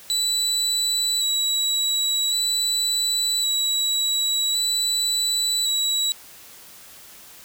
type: tone with vibrato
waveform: 30% pulse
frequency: 3929 Hz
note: B7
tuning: 10 cents flat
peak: -17 dBFS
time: 0.1-6.12 s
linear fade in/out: 0 ms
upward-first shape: square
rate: 0.45 Hz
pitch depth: 15 cents each way
effects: white hiss -45 dBFS RMS until 7.44 s